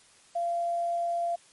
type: tone with quantisation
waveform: sine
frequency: 687 Hz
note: F5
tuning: 29 cents flat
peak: -26 dBFS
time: 0.35-1.36 s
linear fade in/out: 10 ms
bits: 9
effects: white hiss -58 dBFS RMS until 1.52 s + MP3 48 kbps